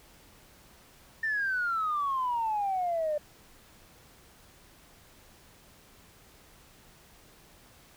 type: exponential sweep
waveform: sine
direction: down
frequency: 1811 to 589 Hz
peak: -26 dBFS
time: 1.23-3.18 s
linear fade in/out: 5 ms
effects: tanh soft clip ceiling -22 dBFS + pink hiss -57 dBFS RMS until 7.96 s